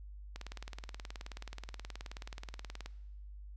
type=click train; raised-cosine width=0.2 ms; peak=-27 dBFS; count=48; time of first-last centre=0.36-2.86 s; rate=18.8 Hz; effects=noise-tail reverb RT60 1.0 s tail -19 dB re dry + added 50 Hz sine -46 dBFS peak until 3.56 s